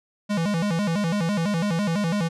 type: tone with vibrato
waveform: square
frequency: 185 Hz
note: F#3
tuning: in tune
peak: -22 dBFS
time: 0.29-2.29 s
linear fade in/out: 20 ms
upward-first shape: square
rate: 6 Hz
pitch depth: 190 cents each way
effects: low-pass 8000 Hz 12 dB/octave